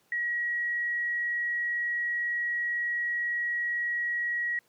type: tone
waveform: sine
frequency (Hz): 1909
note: A#6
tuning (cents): +41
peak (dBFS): -27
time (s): 0.12-4.59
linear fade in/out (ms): 2
effects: pink hiss -67 dBFS RMS until 4.68 s + high-pass 150 Hz 12 dB/octave